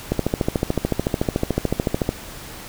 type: click train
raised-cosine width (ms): 2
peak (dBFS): -5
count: 28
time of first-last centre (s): 0.12-2.091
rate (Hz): 13.7
effects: pink hiss -37 dBFS RMS until 2.68 s